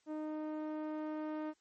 sawtooth tone with low-pass filter sweep, 307.9 Hz, D#4, 18 cents flat, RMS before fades -40 dBFS, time 0.06-1.54 s, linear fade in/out 50 ms, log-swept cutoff 790 to 1300 Hz, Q 0.71, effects white hiss -75 dBFS RMS until 1.6 s + MP3 32 kbps

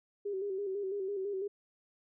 sine tone with vibrato, 393.2 Hz, G4, 5 cents sharp, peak -33 dBFS, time 0.25-1.48 s, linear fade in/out 10 ms, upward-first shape square, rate 6 Hz, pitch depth 57 cents each way, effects none

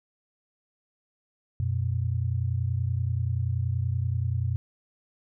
sine tone pair together, 91.02 / 121.5 Hz, F#2 / B2, -28 / -28 cents, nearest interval perfect fourth, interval 500 cents, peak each -27 dBFS, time 1.6-4.56 s, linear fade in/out 0 ms, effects none

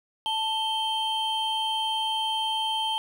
triangle tone pair together, 880 / 3139 Hz, A5 / G7, 0 / +2 cents, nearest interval octave + minor seventh, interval 2202 cents, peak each -26 / -26 dBFS, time 0.26-2.98 s, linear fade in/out 0 ms, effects none

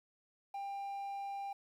triangle tone with quantisation, 795 Hz, G5, 24 cents sharp, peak -37 dBFS, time 0.54-1.53 s, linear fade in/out 5 ms, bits 11, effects none

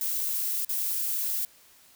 violet noise with dropouts, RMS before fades -29 dBFS, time 0.01-1.45 s, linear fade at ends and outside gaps 1 ms, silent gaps 0.649-0.692 s, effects white hiss -57 dBFS RMS until 1.95 s

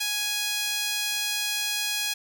sawtooth tone with high-pass filter, 830.6 Hz, G#5, in tune, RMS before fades -28 dBFS, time 0-2.14 s, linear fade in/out 10 ms, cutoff 3000 Hz, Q 1.1, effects none

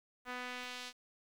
sawtooth tone with band-pass filter sweep, 248.7 Hz, B3, 12 cents sharp, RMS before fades -44 dBFS, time 0.25-0.93 s, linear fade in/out 50 ms, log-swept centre 1500 to 4300 Hz, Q 1.1, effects 10-bit

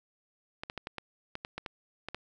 clicks, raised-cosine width 0.3 ms, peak -21 dBFS, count 11, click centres 0.635 / 0.699 / 0.777 / 0.871 / 0.983 / 1.354 / 1.449 / 1.58 / 1.662 / 2.086 / 2.146 s, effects none

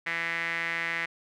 sawtooth tone with band-pass filter, 167.2 Hz, E3, 25 cents sharp, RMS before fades -31 dBFS, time 0.06-1.06 s, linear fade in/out 10 ms, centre 2000 Hz, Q 5.5, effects none

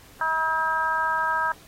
harmonic tone, 320 Hz, D#4, 49 cents sharp, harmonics 2 / 3 / 4 / 5, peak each -36 / -25 / -27 / -26 dBFS, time 0.21-1.52 s, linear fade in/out 2 ms, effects pink hiss -51 dBFS RMS until 1.67 s + AAC 48 kbps

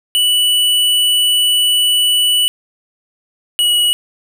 square tone pair in turn, 2960 / 2921 Hz, F#7 / F#7, 0 / -23 cents, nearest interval unison, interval 23 cents, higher first, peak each -11 dBFS, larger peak neither, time 0.15-2.48 / 3.59-3.93 s, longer first, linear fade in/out 0 ms, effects none

